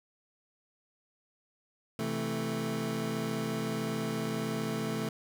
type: chord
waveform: 25% pulse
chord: A minor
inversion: first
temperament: equal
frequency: 130.81 / 164.81 / 220 Hz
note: C3 / E3 / A3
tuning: 0 / 0 / 0 cents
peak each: -34 / -34 / -30 dBFS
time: 1.99-5.09 s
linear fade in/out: 2 ms
effects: none